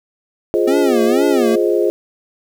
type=chord; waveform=sine; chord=F minor seventh; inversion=none; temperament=equal; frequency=349.2 / 415.3 / 523.3 / 622.3 Hz; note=F4 / Ab4 / C5 / Eb5; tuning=0 / 0 / 0 / 0 cents; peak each=-16 / -16 / -20 / -22 dBFS; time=0.54-1.9 s; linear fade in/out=0 ms
type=tone with vibrato; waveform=square; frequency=255.8 Hz; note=C4; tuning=39 cents flat; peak=-17 dBFS; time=0.67-1.56 s; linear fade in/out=10 ms; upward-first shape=sine; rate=2.1 Hz; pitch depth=210 cents each way
effects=7-bit